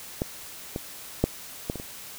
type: clicks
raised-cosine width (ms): 2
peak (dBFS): -12 / -16 / -6 / -13 / -21 / -23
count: 6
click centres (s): 0.219 / 0.761 / 1.24 / 1.699 / 1.757 / 1.799
effects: white hiss -42 dBFS RMS until 2.18 s